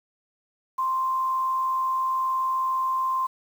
sine tone with frequency modulation, 1046.5 Hz, C6, in tune, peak -22 dBFS, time 0.78-3.27 s, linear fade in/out 10 ms, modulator 77.9 Hz, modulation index 0.23, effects 8-bit

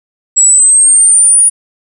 sine exponential sweep, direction up, 7700 to 9700 Hz, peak -3 dBFS, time 0.36-1.5 s, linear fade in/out 20 ms, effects none

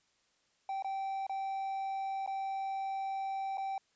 triangle tone with dropouts, 777 Hz, G5, 16 cents flat, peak -32 dBFS, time 0.69-3.78 s, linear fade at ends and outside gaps 2 ms, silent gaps 0.824-0.845 / 1.267-1.295 / 2.263-2.275 / 3.573-3.58 s, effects white hiss -73 dBFS RMS until 3.95 s + resampled to 16000 Hz

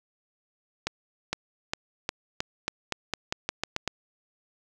accelerating click train, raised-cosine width 0.2 ms, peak -10 dBFS, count 13, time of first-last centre 0.87-3.877 s, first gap 460 ms, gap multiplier 0.88, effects none

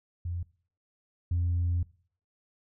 sine tone pair in turn, 86.8 / 86.8 Hz, F2 / F2, -10 / -10 cents, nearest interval unison, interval 0 cents, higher neither, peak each -30 / -23 dBFS, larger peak second, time 0.25-0.43 / 1.31-1.83 s, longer second, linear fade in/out 5 ms, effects noise-tail reverb RT60 0.5 s tail -22 dB re dry + tanh soft clip ceiling -22 dBFS

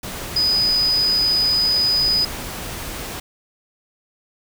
sine tone in noise, 4978 Hz, D#8, in tune, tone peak -15 dBFS, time 0.36-2.25 s, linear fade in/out 5 ms, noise pink, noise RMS -30 dBFS, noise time 0.03-3.2 s, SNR +12 dB, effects none

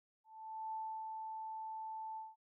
sine tone with ADSR envelope, 880 Hz, A5, in tune, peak -39 dBFS, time 0.24-2.36 s, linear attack 490 ms, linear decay 300 ms, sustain -3 dB, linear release 190 ms, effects none

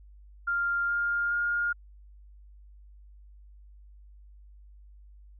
sine tone with pitch steps, 1396.9 / 1407.4 / 1418 Hz, F6 / F6 / F6, 0 / +13 / +26 cents, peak -25 dBFS, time 0.47-1.73 s, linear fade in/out 10 ms, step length 420 ms, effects added 50 Hz sine -49 dBFS peak until 5.39 s

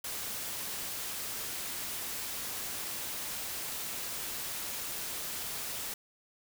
white noise, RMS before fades -38 dBFS, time 0.04-5.94 s, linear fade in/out 5 ms, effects none

